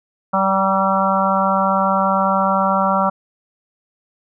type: harmonic tone with a mistuned harmonic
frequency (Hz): 193.2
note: G3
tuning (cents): -25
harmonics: 1 / 3 / 4 / 5 / 6 / 7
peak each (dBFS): -21 / -21 / -21 / -21 / -21 / -21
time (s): 0.33-3.1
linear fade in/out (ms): 10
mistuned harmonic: 5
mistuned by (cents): -16
effects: none